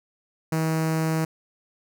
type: tone with notch filter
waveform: sawtooth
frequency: 160 Hz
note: D#3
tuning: 49 cents sharp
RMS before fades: -24 dBFS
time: 0.52-1.25 s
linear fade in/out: 5 ms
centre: 3400 Hz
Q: 1.5
effects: none